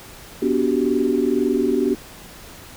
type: chord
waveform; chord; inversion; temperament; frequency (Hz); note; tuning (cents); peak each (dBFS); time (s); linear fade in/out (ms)
sine; G major seventh; first; equal with one note detuned; 246.9 / 289.3 / 370 / 392; B3 / D4 / F#4 / G4; 0 / -26 / 0 / 0; -22; 0.42-1.95; 5
effects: pink hiss -41 dBFS RMS until 2.76 s